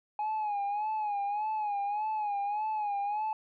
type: tone with vibrato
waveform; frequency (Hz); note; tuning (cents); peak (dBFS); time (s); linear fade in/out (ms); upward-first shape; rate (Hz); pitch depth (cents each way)
sine; 835; G#5; +9; -27; 0.19-3.33; 2; sine; 1.7; 71
effects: tanh soft clip ceiling -28 dBFS